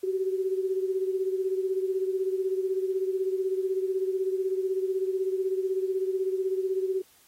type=beating tone pair; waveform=sine; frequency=376.9 / 392.9 Hz; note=F#4 / G4; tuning=+32 / +4 cents; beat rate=16 Hz; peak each=-26 / -32 dBFS; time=0.03-7.02 s; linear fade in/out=10 ms; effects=white hiss -60 dBFS RMS until 7.27 s + AAC 48 kbps